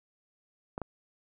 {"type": "clicks", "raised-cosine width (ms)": 1, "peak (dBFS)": -21, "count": 2, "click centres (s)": [0.779, 0.817], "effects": []}